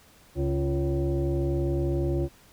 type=tone with frequency modulation; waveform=sine; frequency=138.59 Hz; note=C#3; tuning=in tune; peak=-23 dBFS; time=0.35-2.29 s; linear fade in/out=50 ms; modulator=209 Hz; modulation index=1.5; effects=pink hiss -56 dBFS RMS until 2.52 s